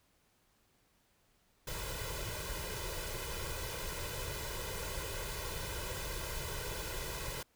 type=noise with comb filter; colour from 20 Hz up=pink; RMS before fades=-40 dBFS; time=1.67-7.43 s; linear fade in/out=5 ms; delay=2 ms; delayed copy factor=+0.8; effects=pink hiss -72 dBFS RMS until 7.55 s